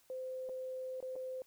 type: tone with dropouts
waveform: sine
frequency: 516 Hz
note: C5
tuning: 24 cents flat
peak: -39 dBFS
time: 0.1-1.42 s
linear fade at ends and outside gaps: 1 ms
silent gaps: 0.49-0.494 / 1.004-1.026 / 1.156-1.162 s
effects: white hiss -69 dBFS RMS until 1.46 s